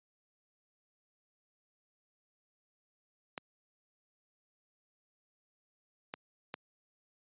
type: clicks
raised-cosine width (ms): 0.3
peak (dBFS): -22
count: 3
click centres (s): 3.378 / 6.139 / 6.541
effects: high-pass 150 Hz 12 dB/octave + resampled to 8000 Hz